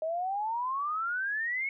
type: exponential sweep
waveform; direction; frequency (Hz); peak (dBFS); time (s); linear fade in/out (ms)
sine; up; 623 to 2217; -29; 0.02-1.69; 2
effects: none

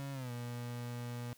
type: tone with pitch glide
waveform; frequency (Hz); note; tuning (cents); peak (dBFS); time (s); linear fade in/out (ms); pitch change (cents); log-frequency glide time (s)
35% pulse; 138.59 to 120.65; C#3 to B2; 0 to -40; -38; 0-1.33; 0; -240; 0.12-0.31
effects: white hiss -64 dBFS RMS until 1.37 s

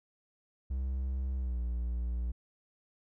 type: tone with pitch glide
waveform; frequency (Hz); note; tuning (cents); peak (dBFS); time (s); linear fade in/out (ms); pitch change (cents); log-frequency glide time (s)
triangle; 65.41 to 59.64; C2 to A#1; 0 to +40; -29; 0.7-2.32; 10; -160; 1.35-1.6
effects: none

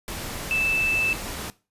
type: tone in noise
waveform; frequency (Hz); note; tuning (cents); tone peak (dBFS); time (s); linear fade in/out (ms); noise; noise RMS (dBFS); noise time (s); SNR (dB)
sine; 2637; E7; 0; -21; 0.51-1.13; 0; pink; -33; 0.08-1.5; +9
effects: noise-tail reverb RT60 0.3 s tail -19 dB re dry + resampled to 32000 Hz

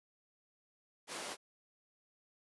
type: high-pass noise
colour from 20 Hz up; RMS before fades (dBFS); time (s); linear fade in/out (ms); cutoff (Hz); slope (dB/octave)
pink; -43; 1.07-1.37; 50; 360; 12
effects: resampled to 24000 Hz

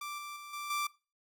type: tone with level steps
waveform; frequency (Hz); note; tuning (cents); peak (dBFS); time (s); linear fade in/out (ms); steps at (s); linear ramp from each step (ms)
sawtooth; 1174.7; D6; 0; -35 / -38 / -42 / -35 / -28; 0.01-0.87; 5; 0.18 / 0.36 / 0.53 / 0.7; 5
effects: noise-tail reverb RT60 0.3 s tail -20 dB re dry

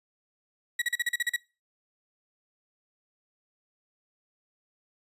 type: tone bursts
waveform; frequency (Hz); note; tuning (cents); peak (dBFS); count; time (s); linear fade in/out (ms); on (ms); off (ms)
35% pulse; 1920; B6; -49; -23; 9; 0.79-1.363; 5; 29; 39
effects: noise-tail reverb RT60 0.3 s tail -23 dB re dry + resampled to 32000 Hz

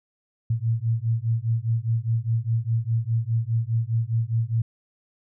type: beating tone pair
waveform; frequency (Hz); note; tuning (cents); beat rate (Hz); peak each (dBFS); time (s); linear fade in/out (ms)
sine; 112 / 116.9; A2 / A#2; +31 / +5; 4.9; -24 / -24; 0.5-4.62; 5
effects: none

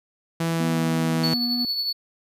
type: tone with pitch glide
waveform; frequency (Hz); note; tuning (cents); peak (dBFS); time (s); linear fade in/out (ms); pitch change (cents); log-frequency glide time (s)
sawtooth; 165.5 to 162; E3 to E3; +7 to -30; -18; 0.4-1.34; 5; -37; 0.5-0.95
type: tone with vibrato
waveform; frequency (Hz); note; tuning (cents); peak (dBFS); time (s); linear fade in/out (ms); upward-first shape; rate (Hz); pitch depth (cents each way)
triangle; 242.5; B3; -31; -23; 0.6-1.65; 2; sine; 3.3; 10
type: tone with tremolo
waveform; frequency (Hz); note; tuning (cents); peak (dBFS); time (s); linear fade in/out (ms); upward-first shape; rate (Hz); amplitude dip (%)
triangle; 4435; C#8; 0; -20; 1.23-1.93; 10; triangle; 11; 50
effects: resampled to 32000 Hz

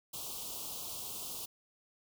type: band-stop noise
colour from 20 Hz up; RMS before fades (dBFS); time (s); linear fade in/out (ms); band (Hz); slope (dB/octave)
white; -42; 0.13-1.46; 10; 1200 to 2800; 48
effects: none

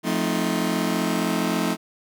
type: chord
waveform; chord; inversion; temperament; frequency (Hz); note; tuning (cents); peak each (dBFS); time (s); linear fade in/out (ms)
sawtooth; F dominant seventh; none; just; 174.61 / 218.3 / 261.9 / 314.3; F3 / A3 / C4 / Eb4; 0 / -13 / +2 / +18; -23 / -22 / -24 / -23; 0.03-1.77; 50
effects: none

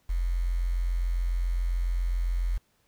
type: tone with quantisation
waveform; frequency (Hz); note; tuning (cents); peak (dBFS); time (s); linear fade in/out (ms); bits
sine; 43.65; F1; 0; -24; 0.09-2.58; 10; 8
effects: pink hiss -69 dBFS RMS until 2.87 s

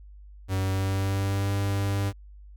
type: tone with pitch glide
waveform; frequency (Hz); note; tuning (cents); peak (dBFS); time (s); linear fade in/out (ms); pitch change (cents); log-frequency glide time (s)
45% pulse; 95.1 to 99.37; F#2 to G2; +48 to +24; -24; 0.48-2.13; 50; +76; 0.59-1.54
effects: added 50 Hz sine -44 dBFS peak until 2.56 s

